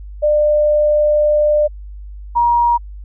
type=tone pair in turn; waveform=sine; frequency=598 / 949.3 Hz; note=D5 / A#5; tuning=+31 / +31 cents; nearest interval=minor sixth; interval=800 cents; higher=second; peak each=-10 dBFS; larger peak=neither; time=0.22-1.68 / 2.35-2.78 s; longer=first; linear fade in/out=20 ms; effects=added 50 Hz sine -29 dBFS peak until 3.04 s